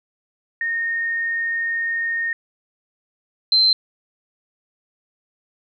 sine tone pair in turn, 1843 / 4103 Hz, A#6 / C8, -20 / -35 cents, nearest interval octave + major second, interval 1385 cents, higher second, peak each -20 / -12 dBFS, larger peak second, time 0.61-2.33 / 3.52-3.73 s, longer first, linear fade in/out 2 ms, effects none

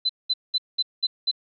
sine tone bursts, 4035 Hz, B7, 36 cents sharp, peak -19 dBFS, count 6, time 0.05-1.314 s, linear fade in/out 10 ms, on 44 ms, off 200 ms, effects none

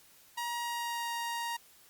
sawtooth tone with pitch glide, 949 to 937.6 Hz, A#5 to A#5, +31 to +10 cents, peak -30 dBFS, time 0.37-1.57 s, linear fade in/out 10 ms, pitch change -21 cents, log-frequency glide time 0.58-1.11 s, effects white hiss -60 dBFS RMS until 1.89 s + Opus 48 kbps

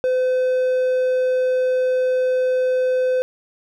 triangle tone, 510 Hz, C5, 44 cents flat, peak -14 dBFS, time 0.04-3.22 s, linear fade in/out 0 ms, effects none

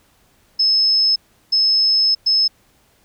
sine tone bursts at uneven times, 5200 Hz, E8, 24 cents flat, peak -12 dBFS, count 3, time 0.59-1.16 / 1.52-2.15 / 2.26-2.48 s, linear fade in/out 10 ms, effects pink hiss -57 dBFS RMS until 3.04 s

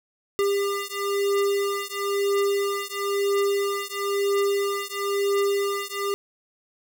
square beating tone pair, 400 / 401 Hz, G4 / G4, +35 / +39 cents, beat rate 1 Hz, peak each -26 dBFS, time 0.39-6.14 s, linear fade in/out 0 ms, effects none

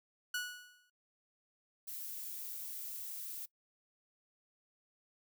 sawtooth tone with exponential decay, 1468 Hz, F#6, 14 cents flat, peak -30 dBFS, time 0.34-0.9 s, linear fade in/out 5 ms, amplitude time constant 120 ms
violet noise, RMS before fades -44 dBFS, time 1.87-3.46 s, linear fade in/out 10 ms
effects noise-tail reverb RT60 0.1 s tail -21 dB re dry

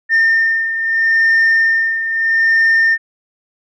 sine beating tone pair, 1811 / 1811.77 Hz, A6 / A#6, +49 / -50 cents, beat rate 0.77 Hz, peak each -10 / -16 dBFS, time 0.09-2.98 s, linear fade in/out 50 ms, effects tanh soft clip ceiling -7 dBFS

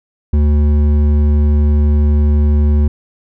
sine tone with hard clipping, 74 Hz, D2, 14 cents sharp, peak -10 dBFS, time 0.33-2.88 s, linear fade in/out 5 ms, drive 9 dB, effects none

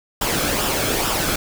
pink noise with flanger, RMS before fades -21 dBFS, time 0.21-1.36 s, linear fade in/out 5 ms, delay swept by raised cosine 0.47 to 1.08 ms, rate 2.3 Hz, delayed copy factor -0.5, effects none

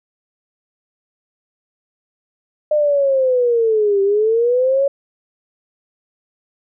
sine linear two-way sweep, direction down then up, 609 to 390 to 562 Hz, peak -12 dBFS, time 2.71-4.88 s, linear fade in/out 5 ms, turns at 4.02 s, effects none

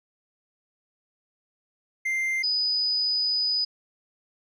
triangle / sine tone pair in turn, 2093 / 4978 Hz, C7 / D#8, 0 / 0 cents, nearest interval octave + minor third, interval 1500 cents, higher second, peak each -22 dBFS, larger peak neither, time 2.05-2.43 / 2.43-3.65 s, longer second, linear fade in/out 10 ms, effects none

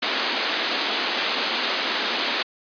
white band-pass noise, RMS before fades -25 dBFS, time 0.02-2.43 s, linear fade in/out 10 ms, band 220 to 4600 Hz, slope 48 dB/octave, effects resampled to 11025 Hz

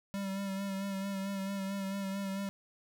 square tone with vibrato, 195.6 Hz, G3, 4 cents flat, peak -35 dBFS, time 0.14-2.49 s, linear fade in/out 0 ms, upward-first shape sine, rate 4.5 Hz, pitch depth 30 cents each way, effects none

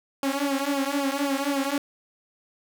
sawtooth tone with flanger, 278.3 Hz, C#4, 7 cents sharp, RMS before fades -26 dBFS, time 0.23-1.78 s, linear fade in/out 2 ms, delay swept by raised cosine 0.5 to 4.2 ms, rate 3.8 Hz, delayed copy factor -1, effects none

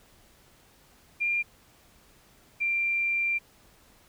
sine tone pair in turn, 2396 / 2370 Hz, D7 / D7, +34 / +15 cents, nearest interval unison, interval 19 cents, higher first, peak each -24 dBFS, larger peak neither, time 1.2-1.43 / 2.6-3.39 s, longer second, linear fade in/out 20 ms, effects pink hiss -59 dBFS RMS until 4.08 s

